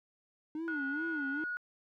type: tone with vibrato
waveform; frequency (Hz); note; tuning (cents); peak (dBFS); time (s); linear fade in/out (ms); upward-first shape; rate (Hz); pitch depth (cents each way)
triangle; 300; D4; +37; -33; 0.55-1.44; 2; sine; 2.4; 180
type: tone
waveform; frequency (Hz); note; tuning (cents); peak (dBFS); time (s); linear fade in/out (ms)
sine; 1454; F#6; -31; -34; 0.68-1.57; 0
effects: tanh soft clip ceiling -26 dBFS